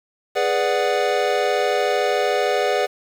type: chord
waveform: square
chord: G# half-diminished seventh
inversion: none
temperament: equal with one note detuned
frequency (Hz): 414.1 / 493.9 / 587.3 / 740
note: G#4 / B4 / D5 / F#5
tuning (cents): -5 / 0 / 0 / 0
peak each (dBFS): -24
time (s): 0.35-2.87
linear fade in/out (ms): 20
effects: low-pass 5000 Hz 12 dB/octave + 7-bit